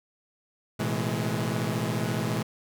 sawtooth tone cluster, 112.9 / 127.3 / 163.5 / 210 Hz, A2 / C3 / E3 / G#3, +45 / -47 / -14 / +19 cents, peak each -28 dBFS, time 0.79-2.43 s, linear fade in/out 10 ms, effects none

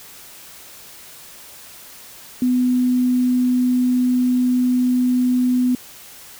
sine tone, 250 Hz, B3, 21 cents sharp, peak -14 dBFS, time 2.42-5.75 s, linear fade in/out 2 ms, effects white hiss -41 dBFS RMS until 6.39 s

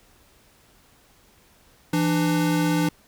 square tone pair together, 167.59 / 298.4 Hz, E3 / D4, +29 / +28 cents, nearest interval minor seventh, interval 999 cents, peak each -23 dBFS, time 1.93-2.89 s, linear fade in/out 5 ms, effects pink hiss -57 dBFS RMS until 3.07 s

